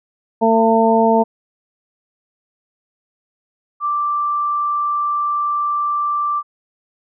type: harmonic tone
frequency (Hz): 225.4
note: A3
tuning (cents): +42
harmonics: 1 / 2 / 3 / 4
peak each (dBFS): -16 / -16 / -16 / -16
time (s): 0.41-1.24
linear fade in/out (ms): 20
type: tone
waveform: sine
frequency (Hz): 1174.7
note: D6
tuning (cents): 0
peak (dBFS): -16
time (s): 3.8-6.43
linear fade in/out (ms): 50
effects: none